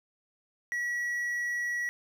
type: tone with hard clipping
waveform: triangle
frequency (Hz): 1929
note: B6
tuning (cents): -41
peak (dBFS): -30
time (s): 0.72-1.89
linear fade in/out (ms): 0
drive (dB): 6
effects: none